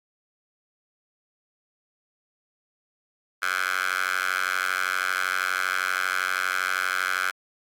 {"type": "tone with high-pass filter", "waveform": "10% pulse", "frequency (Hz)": 92.6, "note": "F#2", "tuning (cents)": 2, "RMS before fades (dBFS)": -26, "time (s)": [3.42, 7.31], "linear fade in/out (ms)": 5, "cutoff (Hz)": 1500, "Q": 4.2, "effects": ["AAC 64 kbps"]}